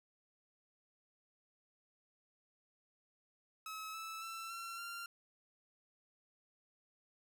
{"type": "tone with pitch steps", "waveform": "sawtooth", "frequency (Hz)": [1288, 1311.3, 1335, 1359.1, 1383.6], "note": ["E6", "E6", "E6", "F6", "F6"], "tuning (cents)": [-41, -9, 22, -48, -17], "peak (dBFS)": -40, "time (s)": [3.66, 5.06], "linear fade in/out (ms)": 2, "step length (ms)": 280, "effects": []}